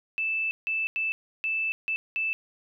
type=tone bursts at uneven times; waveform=sine; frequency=2637 Hz; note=E7; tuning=in tune; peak=-25 dBFS; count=6; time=0.18-0.51 / 0.67-0.87 / 0.96-1.12 / 1.44-1.72 / 1.88-1.96 / 2.16-2.33 s; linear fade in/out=0 ms; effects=none